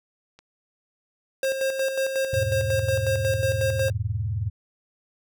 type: clicks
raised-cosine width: 0.2 ms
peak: -31 / -23 dBFS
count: 2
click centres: 0.39 / 1.446 s
type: tone with tremolo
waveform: square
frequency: 534 Hz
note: C5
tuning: 35 cents sharp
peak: -22 dBFS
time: 1.43-3.9 s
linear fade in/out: 2 ms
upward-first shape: square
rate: 5.5 Hz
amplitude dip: 50%
type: chord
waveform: sine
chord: E major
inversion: none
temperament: equal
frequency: 82.41 / 103.83 / 123.47 Hz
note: E2 / G#2 / B2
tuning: 0 / 0 / 0 cents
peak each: -31 / -26 / -31 dBFS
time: 2.33-4.5 s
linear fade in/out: 5 ms
effects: none